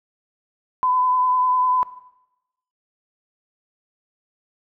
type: tone with vibrato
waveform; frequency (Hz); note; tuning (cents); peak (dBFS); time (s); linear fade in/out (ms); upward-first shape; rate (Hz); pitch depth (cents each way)
sine; 1008; B5; +35; -16; 0.83-1.83; 0; sine; 10; 18
effects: noise-tail reverb RT60 0.9 s tail -17 dB re dry